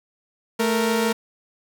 sawtooth tone pair together, 220 / 466.2 Hz, A3 / A#4, 0 / 0 cents, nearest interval octave + minor second, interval 1300 cents, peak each -18 dBFS, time 0.59-1.13 s, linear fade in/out 10 ms, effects none

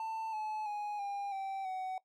triangle tone with pitch steps, 890 / 860.2 / 831.4 / 803.5 / 776.6 / 750.6 Hz, A5 / A5 / G#5 / G5 / G5 / F#5, +20 / -39 / +2 / +43 / -16 / +25 cents, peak -34 dBFS, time 0-1.98 s, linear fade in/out 2 ms, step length 330 ms, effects noise-tail reverb RT60 0.1 s tail -18 dB re dry

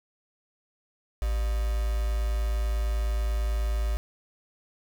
sine tone with quantisation, 54.6 Hz, A1, 13 cents flat, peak -24 dBFS, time 1.22-3.97 s, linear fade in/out 0 ms, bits 6, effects none

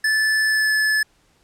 square tone with pitch glide, 1744 to 1729 Hz, A6 to A6, -16 to -31 cents, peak -17 dBFS, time 0.04-1.03 s, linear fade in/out 5 ms, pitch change -15 cents, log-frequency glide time 0.46-0.72 s, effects pink hiss -60 dBFS RMS until 1.43 s + low-pass 10000 Hz 12 dB/octave

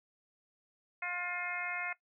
harmonic tone with a mistuned harmonic, 354.6 Hz, F4, 26 cents sharp, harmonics 2 / 3 / 4 / 5 / 6 / 7, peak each -44 / -46 / -42 / -44 / -38 / -43 dBFS, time 1.02-1.93 s, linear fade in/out 5 ms, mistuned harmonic 7, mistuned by +26 cents, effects noise-tail reverb RT60 0.1 s tail -18 dB re dry

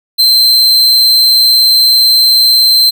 45% pulse tone, 4111 Hz, C8, 31 cents flat, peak -4 dBFS, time 0.18-2.91 s, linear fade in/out 20 ms, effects none

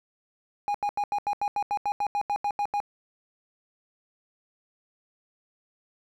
triangle tone bursts, 820 Hz, G#5, 22 cents flat, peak -22 dBFS, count 15, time 0.68-2.802 s, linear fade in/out 0 ms, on 64 ms, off 83 ms, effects none

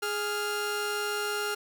sawtooth tone pair together, 415.3 / 1396.9 Hz, G#4 / F6, 0 / 0 cents, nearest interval octave + major sixth, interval 2100 cents, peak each -28 dBFS, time 0.02-1.55 s, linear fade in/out 10 ms, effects none

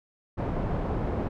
pink low-pass noise, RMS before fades -29 dBFS, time 0.37-1.29 s, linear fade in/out 20 ms, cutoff 780 Hz, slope 12 dB/octave, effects none

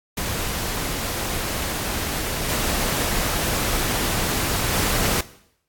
pink noise with level steps, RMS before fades -26 / -23 / -21 dBFS, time 0.17-5.21 s, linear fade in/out 5 ms, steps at 2.48 / 4.72 s, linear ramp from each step 20 ms, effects noise-tail reverb RT60 0.7 s tail -17 dB re dry + AAC 64 kbps

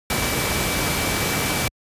sine tone in noise, 2312 Hz, D7, 28 cents flat, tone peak -30 dBFS, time 0.1-1.68 s, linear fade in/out 2 ms, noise pink, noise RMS -22 dBFS, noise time 0.1-1.68 s, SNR -11 dB, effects high-pass 60 Hz 12 dB/octave + resampled to 32000 Hz

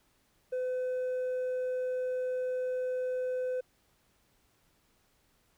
triangle tone with hard clipping, 507 Hz, B4, 45 cents sharp, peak -29 dBFS, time 0.52-3.61 s, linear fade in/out 10 ms, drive 1 dB, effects pink hiss -70 dBFS RMS until 5.57 s

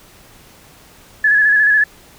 sine tone with vibrato, 1700 Hz, G#6, 40 cents sharp, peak -9 dBFS, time 1.24-1.84 s, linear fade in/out 5 ms, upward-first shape square, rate 14 Hz, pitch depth 32 cents each way, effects pink hiss -45 dBFS RMS until 2.18 s

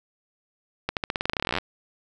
accelerating click train, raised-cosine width 0.3 ms, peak -9 dBFS, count 22, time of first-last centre 0.89-1.585 s, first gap 78 ms, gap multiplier 0.9, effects none

